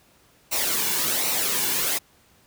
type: noise with flanger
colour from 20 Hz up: white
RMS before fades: -24 dBFS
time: 0.51-1.99 s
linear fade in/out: 20 ms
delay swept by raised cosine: 0.6 to 1.6 ms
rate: 1.3 Hz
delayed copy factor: -0.55
effects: pink hiss -58 dBFS RMS until 2.46 s + high-pass 60 Hz 12 dB/octave